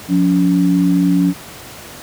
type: tone pair together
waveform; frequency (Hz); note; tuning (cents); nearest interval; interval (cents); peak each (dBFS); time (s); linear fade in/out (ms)
sine; 178.6 / 282.9; F3 / C#4; +39 / +35; minor sixth; 796; -13; 0.08-1.34; 50
effects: pink hiss -34 dBFS RMS until 2.02 s + high-pass 80 Hz 12 dB/octave